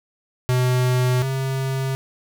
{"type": "tone pair in turn", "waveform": "square", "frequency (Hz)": [126.1, 133.61], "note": ["B2", "C3"], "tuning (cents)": [36, 37], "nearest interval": "minor second", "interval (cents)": 101, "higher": "second", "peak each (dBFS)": [-17, -22], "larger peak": "first", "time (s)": [[0.49, 1.22], [1.22, 1.95]], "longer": "neither", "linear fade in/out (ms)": 0, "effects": []}